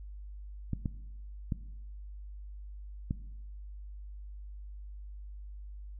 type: clicks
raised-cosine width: 5 ms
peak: -19 dBFS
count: 4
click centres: 0.733 / 0.858 / 1.522 / 3.109 s
effects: noise-tail reverb RT60 1.0 s tail -17 dB re dry + added 50 Hz sine -42 dBFS peak until 5.99 s